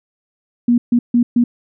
sine tone bursts at uneven times, 239.7 Hz, A#3, 48 cents sharp, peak -9 dBFS, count 4, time 0.68-0.78 / 0.92-0.99 / 1.14-1.23 / 1.36-1.44 s, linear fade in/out 5 ms, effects none

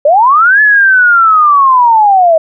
sine linear two-way sweep, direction up then down, 554.4 to 1731 to 627 Hz, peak -3 dBFS, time 0.05-2.38 s, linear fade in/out 5 ms, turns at 0.61 s, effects none

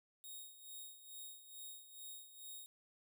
5% pulse tone with tremolo, 3745 Hz, A#7, 7 cents sharp, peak -40 dBFS, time 0.24-2.66 s, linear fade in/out 0 ms, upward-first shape sine, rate 2.3 Hz, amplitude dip 70%, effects none

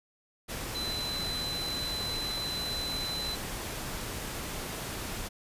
sine tone in noise, 4027 Hz, B7, 33 cents sharp, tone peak -33 dBFS, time 0.74-3.36 s, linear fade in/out 20 ms, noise pink, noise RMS -37 dBFS, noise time 0.48-5.29 s, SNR +1 dB, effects resampled to 32000 Hz

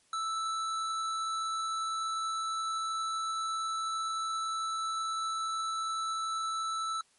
sine tone with hard clipping, 1318.5 Hz, E6, in tune, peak -33 dBFS, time 0.13-7.01 s, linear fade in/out 2 ms, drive 15 dB, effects white hiss -67 dBFS RMS until 7.18 s + MP3 48 kbps

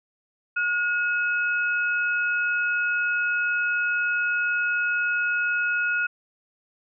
sine tone pair together, 1439 / 2564 Hz, F#6 / E7, -49 / -49 cents, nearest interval minor seventh, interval 1000 cents, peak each -22 / -29 dBFS, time 0.56-6.07 s, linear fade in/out 10 ms, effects none

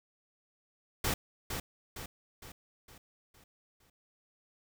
pink noise with echo, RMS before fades -31 dBFS, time 1.04-1.14 s, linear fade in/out 5 ms, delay 460 ms, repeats 6, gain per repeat -6 dB, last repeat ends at 3.9 s, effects none

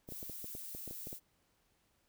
violet noise, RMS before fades -46 dBFS, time 0.07-1.2 s, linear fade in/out 50 ms
clicks, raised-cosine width 2 ms, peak -34 dBFS, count 11, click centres 0.089 / 0.122 / 0.229 / 0.297 / 0.444 / 0.551 / 0.749 / 0.877 / 0.91 / 1.071 / 1.129 s
effects pink hiss -75 dBFS RMS until 2.08 s

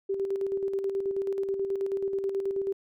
sine tone with tremolo, 391.6 Hz, G4, 2 cents flat, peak -25 dBFS, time 0.09-2.73 s, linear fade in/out 10 ms, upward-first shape square, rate 9.3 Hz, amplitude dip 45%, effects none

